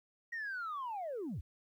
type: linear sweep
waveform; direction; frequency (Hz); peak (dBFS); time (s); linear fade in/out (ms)
sine; down; 1900 to 55; -36; 0.32-1.41; 10
effects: tanh soft clip ceiling -35 dBFS + 12-bit